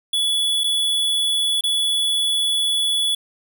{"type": "tone with dropouts", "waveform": "square", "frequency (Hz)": 3416, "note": "G#7", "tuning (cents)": 48, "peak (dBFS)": -18, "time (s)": [0.13, 3.15], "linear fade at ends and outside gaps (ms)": 5, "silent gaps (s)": [[0.637, 0.641], [1.61, 1.637]], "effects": []}